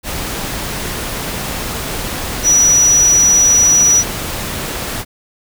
sine tone in noise, 5860 Hz, F#8, 18 cents flat, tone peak -7 dBFS, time 2.43-4.04 s, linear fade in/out 50 ms, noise pink, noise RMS -22 dBFS, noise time 0.03-5.05 s, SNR +12 dB, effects none

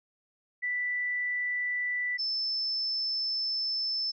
sine tone pair in turn, 1975 / 5273 Hz, B6 / E8, 0 / 0 cents, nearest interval octave + perfect fourth, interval 1700 cents, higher second, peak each -28 dBFS, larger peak neither, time 0.62-2.18 / 2.18-4.12 s, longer second, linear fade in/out 20 ms, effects none

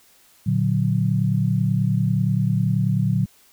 sine chord, Bb augmented, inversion none, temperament equal, 116.54 / 146.83 / 185 Hz, Bb2 / D3 / F#3, 0 / 0 / 0 cents, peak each -21 / -22 / -22 dBFS, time 0.46-3.26 s, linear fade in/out 10 ms, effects white hiss -55 dBFS RMS until 3.52 s

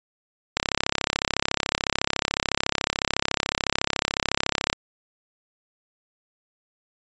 click train, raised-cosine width 0.2 ms, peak -3 dBFS, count 142, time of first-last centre 0.57-4.729 s, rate 33.9 Hz, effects resampled to 16000 Hz

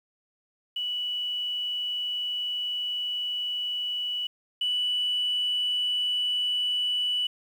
sine tone pair in turn, 2952 / 2963 Hz, F#7 / F#7, -5 / +2 cents, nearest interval unison, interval 7 cents, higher second, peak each -27 / -23 dBFS, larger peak second, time 0.76-4.27 / 4.61-7.27 s, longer first, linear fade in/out 5 ms, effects tanh soft clip ceiling -19 dBFS + 9-bit

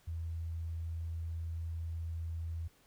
sine tone, 82.5 Hz, E2, 2 cents sharp, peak -36 dBFS, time 0.07-2.68 s, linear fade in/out 10 ms, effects pink hiss -67 dBFS RMS until 2.86 s

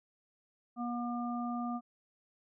harmonic tone, 240 Hz, B3, 49 cents flat, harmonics 1 / 3 / 5, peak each -35 / -40 / -42 dBFS, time 0.76-1.81 s, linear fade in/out 50 ms, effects none

